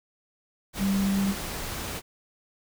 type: tone in noise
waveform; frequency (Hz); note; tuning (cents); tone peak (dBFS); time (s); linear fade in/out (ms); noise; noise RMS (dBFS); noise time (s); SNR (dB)
sine; 196; G3; 0; -22; 0.78-1.35; 50; pink; -34; 0.73-2.02; +9
effects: none